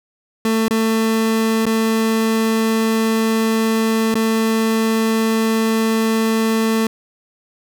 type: tone with dropouts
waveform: 30% pulse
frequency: 222.9 Hz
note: A3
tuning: 23 cents sharp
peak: -12 dBFS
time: 0.45-6.87 s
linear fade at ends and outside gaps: 2 ms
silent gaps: 0.682-0.708 / 1.655-1.665 / 4.143-4.153 s
effects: none